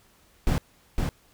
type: noise with echo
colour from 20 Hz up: brown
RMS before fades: -22 dBFS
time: 0.47-0.58 s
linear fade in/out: 0 ms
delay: 510 ms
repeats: 1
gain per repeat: -3 dB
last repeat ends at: 1.09 s
effects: pink hiss -60 dBFS RMS until 1.33 s

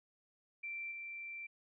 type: tone with level steps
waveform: sine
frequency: 2349 Hz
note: D7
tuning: in tune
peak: -40 / -43 dBFS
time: 0.63-1.47 s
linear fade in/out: 10 ms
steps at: 0.91 s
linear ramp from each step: 10 ms
effects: none

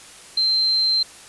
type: tone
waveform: sine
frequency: 4126 Hz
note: C8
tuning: 25 cents flat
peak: -16 dBFS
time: 0.37-1.03 s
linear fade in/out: 5 ms
effects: white hiss -43 dBFS RMS until 1.28 s + resampled to 24000 Hz

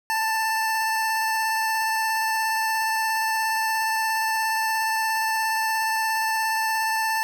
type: tone with vibrato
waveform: 25% pulse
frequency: 885 Hz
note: A5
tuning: 10 cents sharp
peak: -18 dBFS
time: 0.1-7.23 s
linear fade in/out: 0 ms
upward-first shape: sine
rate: 17 Hz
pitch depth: 11 cents each way
effects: none

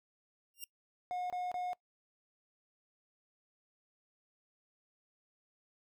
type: tone with exponential growth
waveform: 5% pulse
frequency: 2794 Hz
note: F7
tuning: in tune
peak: -29 dBFS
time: 0.54-0.64 s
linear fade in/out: 1 ms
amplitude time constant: 20 ms
type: tone bursts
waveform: triangle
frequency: 722 Hz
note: F#5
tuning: 43 cents flat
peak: -33 dBFS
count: 3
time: 1.11-1.732 s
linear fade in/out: 0 ms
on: 190 ms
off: 26 ms
effects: noise-tail reverb RT60 0.1 s tail -23 dB re dry

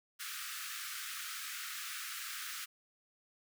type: high-pass noise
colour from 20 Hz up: pink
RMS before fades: -43 dBFS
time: 0.19-2.66 s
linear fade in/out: 20 ms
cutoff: 1200 Hz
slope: 96 dB/octave
effects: none

